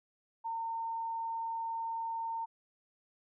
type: tone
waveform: sine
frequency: 911 Hz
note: A#5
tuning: 40 cents flat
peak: -34 dBFS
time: 0.44-2.46 s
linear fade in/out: 20 ms
effects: none